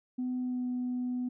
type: tone with pitch glide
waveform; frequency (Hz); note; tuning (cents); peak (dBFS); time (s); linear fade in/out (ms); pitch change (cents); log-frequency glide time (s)
sine; 251.8 to 248.8; B3 to B3; +34 to +13; -29; 0.18-1.29; 10; -21; 0.39-0.68
effects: tanh soft clip ceiling -27 dBFS